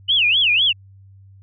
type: tone with vibrato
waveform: sine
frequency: 2868 Hz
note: F7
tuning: 45 cents sharp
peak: -13 dBFS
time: 0.08-0.73 s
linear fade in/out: 20 ms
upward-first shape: sine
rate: 4 Hz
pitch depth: 300 cents each way
effects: added 97 Hz sine -43 dBFS peak until 1.42 s